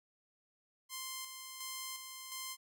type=tone with tremolo; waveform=5% pulse; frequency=1046.5 Hz; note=C6; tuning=in tune; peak=-29 dBFS; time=0.89-2.57 s; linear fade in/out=50 ms; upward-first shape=square; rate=1.4 Hz; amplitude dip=45%; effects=none